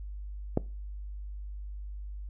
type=click; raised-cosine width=2 ms; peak=-11 dBFS; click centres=0.574 s; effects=noise-tail reverb RT60 0.3 s tail -21 dB re dry + added 50 Hz sine -37 dBFS peak until 2.29 s